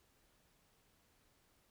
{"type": "silence", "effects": ["pink hiss -73 dBFS RMS until 1.7 s"]}